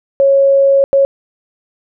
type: tone bursts at uneven times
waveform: sine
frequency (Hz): 550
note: C#5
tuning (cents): -14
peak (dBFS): -6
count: 2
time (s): 0.2-0.84 / 0.93-1.05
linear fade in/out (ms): 0
effects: none